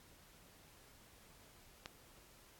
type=click; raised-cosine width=0.2 ms; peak=-27 dBFS; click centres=1.859 s; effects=pink hiss -63 dBFS RMS until 2.59 s + AAC 64 kbps